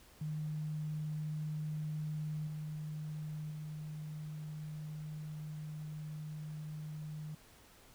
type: tone with level steps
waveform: sine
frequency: 153.2 Hz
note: D#3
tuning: 27 cents flat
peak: -36 / -39 / -41 dBFS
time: 0.21-7.35 s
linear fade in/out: 5 ms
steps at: 2.47 / 3.51 s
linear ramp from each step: 2 ms
effects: pink hiss -61 dBFS RMS until 7.94 s